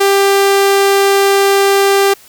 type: tone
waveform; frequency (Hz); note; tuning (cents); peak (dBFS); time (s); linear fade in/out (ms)
sawtooth; 395.4; G4; +15; -4; 0-2.14; 10
effects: white hiss -42 dBFS RMS until 2.28 s